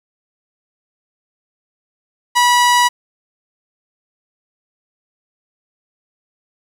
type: tone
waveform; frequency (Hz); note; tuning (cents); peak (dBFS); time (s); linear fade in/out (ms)
sawtooth; 974; B5; -24; -6; 2.35-2.89; 20
effects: low-pass 11000 Hz 12 dB/octave + 7-bit